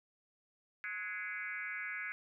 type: tone with frequency modulation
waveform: sine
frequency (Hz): 1864.7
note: A#6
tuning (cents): 0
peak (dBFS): -38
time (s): 0.84-2.12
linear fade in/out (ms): 0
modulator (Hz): 197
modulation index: 2.3
effects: none

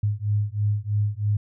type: beating tone pair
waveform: sine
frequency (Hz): 102.6 / 105.7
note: G#2 / G#2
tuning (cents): -21 / +31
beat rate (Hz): 3.1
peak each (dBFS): -24 / -24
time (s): 0.03-1.37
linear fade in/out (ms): 5
effects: none

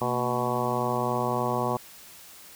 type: harmonic tone with a mistuned harmonic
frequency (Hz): 123.47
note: B2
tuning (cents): 0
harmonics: 1 / 2 / 3 / 4 / 5 / 6 / 7 / 8 / 9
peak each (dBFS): -33 / -33 / -33 / -33 / -33 / -33 / -33 / -33 / -33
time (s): 0.01-1.77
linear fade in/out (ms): 5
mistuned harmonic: 2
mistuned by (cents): -98
effects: white hiss -48 dBFS RMS until 2.55 s

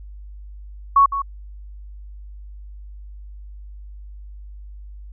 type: tone with echo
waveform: sine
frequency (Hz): 1111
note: C#6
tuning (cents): +4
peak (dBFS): -9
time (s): 0.96-1.06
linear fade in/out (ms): 5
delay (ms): 160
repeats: 1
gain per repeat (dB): -11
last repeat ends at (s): 1.22
effects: added 50 Hz sine -35 dBFS peak until 5.12 s

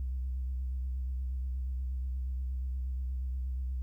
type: tone with vibrato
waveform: sine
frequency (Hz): 64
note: C2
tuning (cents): -38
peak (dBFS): -30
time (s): 0-3.82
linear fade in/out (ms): 0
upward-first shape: sine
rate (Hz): 8.4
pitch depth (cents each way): 46
effects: tanh soft clip ceiling -29 dBFS + 12-bit

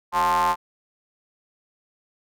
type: ring-modulated tone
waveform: square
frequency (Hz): 84.2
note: E2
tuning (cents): +37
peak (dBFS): -16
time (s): 0.12-0.56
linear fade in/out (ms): 50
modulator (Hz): 966
effects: none

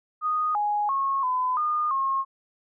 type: tone with pitch steps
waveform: sine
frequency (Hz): 1239 / 831 / 1091 / 1011 / 1219 / 1079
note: D#6 / G#5 / C#6 / B5 / D#6 / C#6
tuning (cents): -8 / +1 / -28 / +40 / -36 / -47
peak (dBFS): -22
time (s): 0.21-2.25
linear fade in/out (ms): 50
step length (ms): 340
effects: none

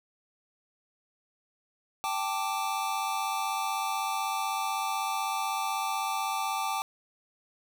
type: chord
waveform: square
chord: G suspended second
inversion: none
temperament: equal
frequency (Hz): 784 / 880 / 1174.7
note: G5 / A5 / D6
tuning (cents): 0 / 0 / 0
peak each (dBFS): -34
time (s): 2.04-6.82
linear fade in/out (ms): 0
effects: none

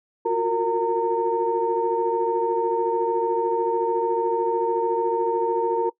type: tone cluster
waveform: sine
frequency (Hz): 353.2 / 366.9 / 461.6 / 916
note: F4 / F#4 / A#4 / A#5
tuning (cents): +20 / -15 / -17 / -31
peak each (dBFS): -28 / -27 / -22 / -24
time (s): 0.25-5.9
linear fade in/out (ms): 10
effects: noise-tail reverb RT60 0.1 s tail -21 dB re dry + tanh soft clip ceiling -9 dBFS

